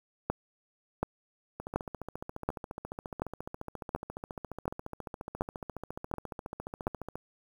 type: two click trains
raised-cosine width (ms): 1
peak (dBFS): -14 / -24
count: 10 / 81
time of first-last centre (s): 0.3-6.869 / 1.6-7.156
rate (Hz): 1.37 / 14.4
effects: 8-bit